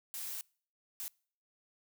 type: noise bursts at uneven times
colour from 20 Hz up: blue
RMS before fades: -41 dBFS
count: 2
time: 0.14-0.41 / 1-1.08 s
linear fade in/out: 0 ms
effects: noise-tail reverb RT60 0.5 s tail -26 dB re dry